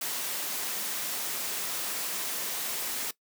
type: noise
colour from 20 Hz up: white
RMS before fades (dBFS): -33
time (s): 0.01-3.11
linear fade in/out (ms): 5
effects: noise-tail reverb RT60 0.1 s tail -19 dB re dry + high-pass 200 Hz 12 dB/octave